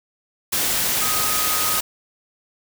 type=tone in noise; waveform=sine; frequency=1254 Hz; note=D#6; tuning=13 cents sharp; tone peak=-27 dBFS; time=1.01-1.8 s; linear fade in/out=10 ms; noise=white; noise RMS=-21 dBFS; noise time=0.52-1.81 s; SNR=-9 dB; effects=none